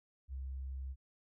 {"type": "tone", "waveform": "sine", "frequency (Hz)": 66.3, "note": "C2", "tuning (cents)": 23, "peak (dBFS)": -39, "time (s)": [0.28, 0.96], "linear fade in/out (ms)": 50, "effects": []}